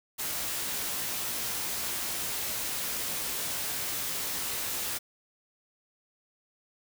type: noise with comb filter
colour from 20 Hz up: white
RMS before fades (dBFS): -33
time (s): 0.18-4.99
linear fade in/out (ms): 20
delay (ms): 17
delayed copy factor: +0.5
effects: none